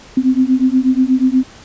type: beating tone pair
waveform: sine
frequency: 254.6 / 262.9 Hz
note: C4 / C4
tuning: -47 / +8 cents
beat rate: 8.3 Hz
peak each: -13 dBFS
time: 0.17-1.44 s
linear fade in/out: 5 ms
effects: pink hiss -40 dBFS RMS until 1.64 s + resampled to 16000 Hz